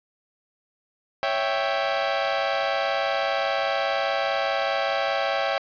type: chord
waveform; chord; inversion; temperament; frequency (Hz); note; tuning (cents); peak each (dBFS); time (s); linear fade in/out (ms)
sawtooth; C# diminished; none; equal; 554.4 / 659.3 / 784; C#5 / E5 / G5; 0 / 0 / 0; -23; 1.23-5.58; 0
effects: resampled to 11025 Hz + 7-bit